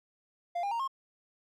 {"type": "tone with pitch steps", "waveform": "triangle", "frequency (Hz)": [696, 804.1, 929, 1073.4], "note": ["F5", "G5", "A#5", "C6"], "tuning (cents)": [-6, 44, -6, 44], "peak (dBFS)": -28, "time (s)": [0.55, 0.878], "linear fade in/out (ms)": 10, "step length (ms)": 82, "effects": []}